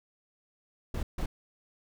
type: noise bursts at uneven times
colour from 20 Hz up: brown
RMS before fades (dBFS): -31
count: 2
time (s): 0.94-1.03 / 1.18-1.26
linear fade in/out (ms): 5
effects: none